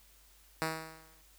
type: tone with exponential decay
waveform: 5% pulse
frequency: 160 Hz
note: D#3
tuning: 49 cents sharp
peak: -18 dBFS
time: 0.62-1.22 s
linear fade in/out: 0 ms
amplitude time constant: 130 ms
effects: added 50 Hz sine -63 dBFS peak until 1.38 s + white hiss -63 dBFS RMS until 1.38 s